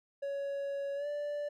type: tone with pitch glide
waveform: triangle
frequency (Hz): 559 to 584.8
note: C#5 to D5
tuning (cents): +14 to -7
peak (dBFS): -32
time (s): 0.22-1.49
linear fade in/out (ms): 10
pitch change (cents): +79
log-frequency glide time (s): 0.95-1.07
effects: none

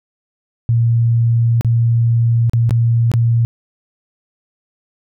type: tone with dropouts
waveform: sine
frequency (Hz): 116.54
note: A#2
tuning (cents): 0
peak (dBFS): -10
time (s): 0.69-3.45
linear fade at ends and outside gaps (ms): 0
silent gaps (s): 1.61-1.647 / 2.496-2.534 / 2.694-2.708 / 3.116-3.138
effects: none

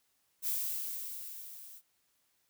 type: noise with level ramp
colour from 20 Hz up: violet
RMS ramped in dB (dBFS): -32 to -52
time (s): 0.42-1.82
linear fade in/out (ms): 50
effects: white hiss -75 dBFS RMS until 2.49 s

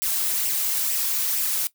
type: noise with flanger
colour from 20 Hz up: blue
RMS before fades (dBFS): -24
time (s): 0.02-1.67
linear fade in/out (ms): 0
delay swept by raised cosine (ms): 0.36 to 3.36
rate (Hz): 2.2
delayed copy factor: +0.55
effects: noise-tail reverb RT60 0.1 s tail -18 dB re dry

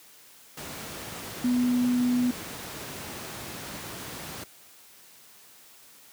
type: tone in noise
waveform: sine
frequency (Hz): 246.9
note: B3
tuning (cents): 0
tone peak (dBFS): -21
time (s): 1.44-2.31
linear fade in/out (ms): 5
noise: pink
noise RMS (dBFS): -38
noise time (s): 0.57-4.44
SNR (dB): +14
effects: white hiss -53 dBFS RMS until 6.12 s + high-pass 100 Hz 12 dB/octave

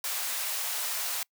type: high-pass noise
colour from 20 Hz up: white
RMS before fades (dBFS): -32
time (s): 0.04-1.23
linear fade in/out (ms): 2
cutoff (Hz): 570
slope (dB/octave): 24
effects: noise-tail reverb RT60 0.1 s tail -26 dB re dry

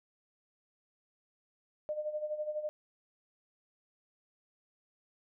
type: tone with tremolo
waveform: sine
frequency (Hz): 606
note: D#5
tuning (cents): -46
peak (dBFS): -31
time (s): 1.89-2.69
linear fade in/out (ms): 0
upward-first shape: sine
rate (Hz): 12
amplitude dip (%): 70
effects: none

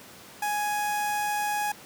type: tone with notch filter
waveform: sawtooth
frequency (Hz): 833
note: G#5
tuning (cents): +5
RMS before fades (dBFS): -28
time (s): 0.42-1.72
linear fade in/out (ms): 5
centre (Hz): 3900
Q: 1.7
effects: pink hiss -47 dBFS RMS until 1.85 s + high-pass 150 Hz 12 dB/octave

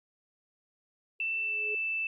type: tone with exponential growth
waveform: sine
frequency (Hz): 422.7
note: G#4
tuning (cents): +31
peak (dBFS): -35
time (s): 1.19-1.75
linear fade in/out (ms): 5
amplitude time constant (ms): 120
type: tone with pitch glide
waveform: sine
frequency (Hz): 2666 to 2645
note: E7 to E7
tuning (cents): +19 to +5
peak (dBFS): -29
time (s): 1.2-2.07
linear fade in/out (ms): 2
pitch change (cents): -14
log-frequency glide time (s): 1.43-1.61
effects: none

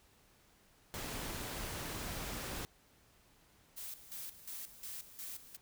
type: noise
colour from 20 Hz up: pink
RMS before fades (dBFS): -42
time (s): 0.94-2.65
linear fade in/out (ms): 0
type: noise with tremolo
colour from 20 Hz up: blue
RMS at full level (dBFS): -45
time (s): 3.76-5.57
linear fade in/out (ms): 20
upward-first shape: square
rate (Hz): 2.8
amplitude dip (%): 75
effects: pink hiss -67 dBFS RMS until 5.61 s

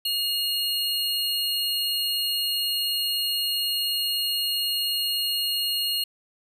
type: tone pair together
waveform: square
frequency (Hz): 2858 / 4279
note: F7 / C8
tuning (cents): +39 / +38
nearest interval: perfect fifth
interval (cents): 699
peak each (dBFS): -27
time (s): 0.05-6.04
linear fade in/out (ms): 5
effects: none

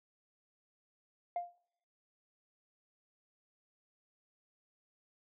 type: tone with exponential decay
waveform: sine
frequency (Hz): 700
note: F5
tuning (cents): +4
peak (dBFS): -29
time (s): 1.36-1.58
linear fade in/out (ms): 2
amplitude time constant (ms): 46
effects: noise-tail reverb RT60 0.7 s tail -24 dB re dry + tanh soft clip ceiling -30 dBFS

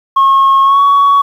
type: tone with pitch glide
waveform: sine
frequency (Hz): 1086 to 1122.4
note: C#6 to C#6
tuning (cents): -36 to +21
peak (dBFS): -3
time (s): 0.16-1.22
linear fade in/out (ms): 10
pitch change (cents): +57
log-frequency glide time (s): 0.63-0.81
effects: tanh soft clip ceiling -3 dBFS + 7-bit

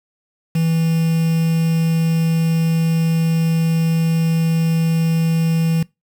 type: tone with quantisation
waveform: triangle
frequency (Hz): 163.6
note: E3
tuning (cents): -13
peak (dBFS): -12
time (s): 0.55-5.83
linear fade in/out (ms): 5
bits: 5
effects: noise-tail reverb RT60 0.2 s tail -22 dB re dry

